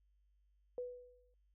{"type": "tone with exponential decay", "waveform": "sine", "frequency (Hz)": 493.9, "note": "B4", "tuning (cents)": 0, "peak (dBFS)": -37, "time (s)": [0.78, 1.34], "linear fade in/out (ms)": 1, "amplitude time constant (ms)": 120, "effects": ["added 50 Hz sine -70 dBFS peak until 1.54 s"]}